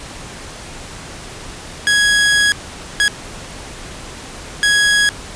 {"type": "tone bursts at uneven times", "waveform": "sawtooth", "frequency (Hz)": 1664, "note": "G#6", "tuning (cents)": 3, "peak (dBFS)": -7, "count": 3, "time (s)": [[1.87, 2.52], [3, 3.08], [4.63, 5.09]], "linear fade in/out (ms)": 0, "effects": ["pink hiss -32 dBFS RMS until 5.35 s", "resampled to 22050 Hz"]}